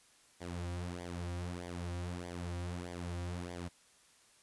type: tone with flanger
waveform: sawtooth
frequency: 87.8 Hz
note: F2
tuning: 10 cents sharp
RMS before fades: -41 dBFS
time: 0.4-3.69 s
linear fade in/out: 20 ms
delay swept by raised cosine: 0.73 to 4.73 ms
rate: 1.6 Hz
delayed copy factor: -0.75
effects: white hiss -65 dBFS RMS until 4.42 s + resampled to 24000 Hz